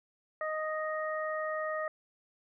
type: harmonic tone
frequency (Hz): 622.3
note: D#5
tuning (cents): 0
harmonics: 1 / 2 / 3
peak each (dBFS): -34 / -37 / -39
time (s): 0.41-1.88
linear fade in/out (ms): 2
effects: none